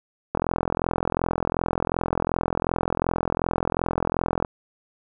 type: click train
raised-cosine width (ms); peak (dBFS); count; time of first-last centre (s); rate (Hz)
1; -8; 176; 0.35-4.448; 42.7
effects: none